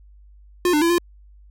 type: tone with pitch steps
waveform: square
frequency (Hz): 355.6 / 299.2 / 337.1 / 347.5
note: F4 / D4 / E4 / F4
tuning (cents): +31 / +32 / +39 / -9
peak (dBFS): -16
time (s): 0.65-0.982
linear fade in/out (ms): 2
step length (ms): 83
effects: added 50 Hz sine -45 dBFS peak until 1.5 s